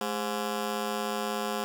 15% pulse ring-modulated tone, 311.1 Hz, D#4, in tune, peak -20 dBFS, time 0.01-1.64 s, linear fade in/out 0 ms, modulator 97.3 Hz, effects none

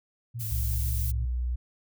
sine tone with vibrato, 112.8 Hz, A2, 44 cents sharp, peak -32 dBFS, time 0.34-1.26 s, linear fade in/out 20 ms, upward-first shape square, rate 5.8 Hz, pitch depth 74 cents each way
violet noise, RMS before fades -36 dBFS, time 0.39-1.12 s, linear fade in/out 20 ms
sine tone with pitch glide, 66.2 to 61.06 Hz, C2 to B1, +21 to -19 cents, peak -26 dBFS, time 0.51-1.56 s, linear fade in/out 10 ms, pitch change -140 cents, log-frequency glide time 1.11-1.29 s
effects none

